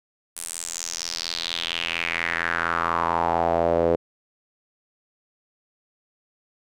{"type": "tone with band-pass filter sweep", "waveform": "sawtooth", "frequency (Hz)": 84.3, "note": "E2", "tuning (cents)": 39, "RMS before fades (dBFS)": -25, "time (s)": [0.36, 3.96], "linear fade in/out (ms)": 10, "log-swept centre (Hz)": [9800, 480], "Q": 3.9, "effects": []}